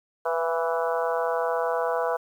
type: harmonic tone with a mistuned harmonic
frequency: 164.81 Hz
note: E3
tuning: in tune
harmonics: 3 / 4 / 5 / 6 / 7 / 8 / 9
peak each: -27 / -28 / -33 / -31 / -35 / -36 / -36 dBFS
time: 0.25-2.17 s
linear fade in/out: 10 ms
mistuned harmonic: 4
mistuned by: +23 cents
effects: 9-bit